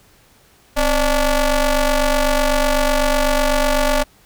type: ring-modulated tone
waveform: sawtooth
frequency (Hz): 286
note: D4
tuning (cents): -46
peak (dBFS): -7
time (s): 0.76-4.04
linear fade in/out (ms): 20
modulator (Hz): 310
effects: pink hiss -52 dBFS RMS until 4.25 s